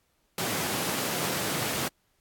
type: high-pass noise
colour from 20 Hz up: pink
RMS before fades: -30 dBFS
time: 0.38-1.88 s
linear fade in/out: 2 ms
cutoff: 120 Hz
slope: 24 dB/octave
effects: pink hiss -71 dBFS RMS until 2.2 s + AAC 64 kbps